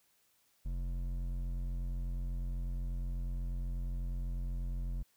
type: tone with hard clipping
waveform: triangle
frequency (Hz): 44.11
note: F1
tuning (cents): +18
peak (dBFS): -36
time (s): 0.65-5.03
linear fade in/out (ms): 10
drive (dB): 13
effects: white hiss -72 dBFS RMS until 5.16 s